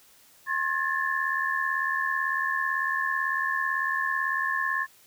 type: tone cluster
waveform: sine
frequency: 1072 / 1703 / 1781 Hz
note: C6 / G#6 / A6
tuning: +42 / +43 / +21 cents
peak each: -29 dBFS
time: 0.46-4.87 s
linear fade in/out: 50 ms
effects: white hiss -57 dBFS RMS until 5.06 s